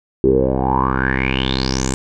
10% pulse tone with low-pass filter sweep, 65.41 Hz, C2, in tune, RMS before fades -17 dBFS, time 0.24-1.94 s, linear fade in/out 0 ms, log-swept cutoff 370 to 7900 Hz, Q 9, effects none

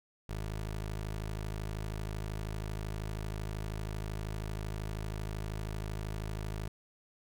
20% pulse tone, 52.8 Hz, G#1, 29 cents sharp, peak -31 dBFS, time 0.29-6.68 s, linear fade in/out 5 ms, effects none

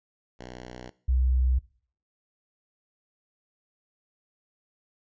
5% pulse / sine tone pair in turn, 61.74 / 63.51 Hz, B1 / B1, 0 / +49 cents, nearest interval unison, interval 49 cents, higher second, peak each -29 / -20 dBFS, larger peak second, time 0.39-0.9 / 1.08-1.59 s, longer neither, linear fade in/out 10 ms, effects noise-tail reverb RT60 0.5 s tail -21 dB re dry + resampled to 16000 Hz

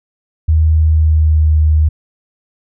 sine tone with pitch glide, 78.9 to 77.23 Hz, D#2 to D#2, +25 to -12 cents, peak -7 dBFS, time 0.48-1.89 s, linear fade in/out 10 ms, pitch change -37 cents, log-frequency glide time 0.74-1.58 s, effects none

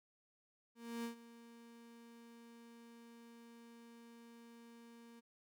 35% pulse tone with ADSR envelope, 233.1 Hz, A#3, in tune, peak -38 dBFS, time 0.75-5.21 s, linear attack 290 ms, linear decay 110 ms, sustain -17 dB, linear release 23 ms, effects none

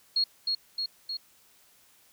sine tone with echo, 4300 Hz, C8, 47 cents sharp, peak -22 dBFS, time 0.16-0.24 s, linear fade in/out 5 ms, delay 310 ms, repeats 3, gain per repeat -3 dB, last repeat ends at 1.17 s, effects white hiss -61 dBFS RMS until 2.12 s

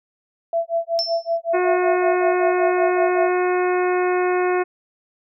sine tone with tremolo, 670 Hz, E5, 28 cents sharp, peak -16 dBFS, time 0.53-3.31 s, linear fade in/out 2 ms, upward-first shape sine, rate 5.3 Hz, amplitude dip 100%
sine tone with exponential decay, 5340 Hz, E8, 22 cents sharp, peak -17 dBFS, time 0.99-1.37 s, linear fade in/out 0 ms, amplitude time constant 81 ms
harmonic tone, 362.1 Hz, F#4, 37 cents flat, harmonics 1 / 2 / 3 / 4 / 5 / 6 / 7, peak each -18 / -24 / -28 / -30 / -32 / -34 / -35 dBFS, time 1.53-4.64 s, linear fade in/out 20 ms
effects none

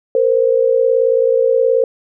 sine tone pair together, 462.3 / 521 Hz, A#4 / C5, -14 / -7 cents, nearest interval major second, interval 207 cents, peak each -13 dBFS, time 0.15-1.84 s, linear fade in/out 2 ms, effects none

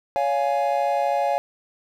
triangle chord, Db major, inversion none, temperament equal with one note detuned, 563.1 / 698.5 / 830.6 Hz, Db5 / F5 / Ab5, +27 / 0 / 0 cents, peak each -22 dBFS, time 0.16-1.38 s, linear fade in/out 0 ms, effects 9-bit

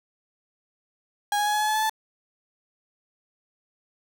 35% pulse tone with pitch steps, 823 / 830.2 / 837.4 / 844.7 / 852 / 859.4 / 866.9 / 874.5 Hz, G#5 / G#5 / G#5 / G#5 / G#5 / A5 / A5 / A5, -16 / -1 / +14 / +29 / +44 / -41 / -26 / -11 cents, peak -20 dBFS, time 1.32-1.896 s, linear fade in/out 2 ms, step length 72 ms, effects none

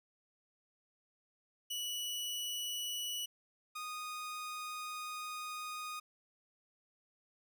sawtooth tone pair in turn, 2945 / 1238.2 Hz, F#7 / D#6, -9 / -9 cents, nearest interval octave + minor third, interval 1500 cents, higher first, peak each -34 / -37 dBFS, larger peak first, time 1.7-3.26 / 3.75-6 s, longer second, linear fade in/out 10 ms, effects none

